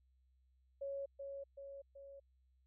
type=tone with echo; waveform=sine; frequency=554.4 Hz; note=C#5; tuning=in tune; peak=-40 dBFS; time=0.81-1.06 s; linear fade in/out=10 ms; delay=380 ms; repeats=3; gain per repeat=-4 dB; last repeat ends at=2.2 s; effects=added 64 Hz sine -70 dBFS peak until 2.66 s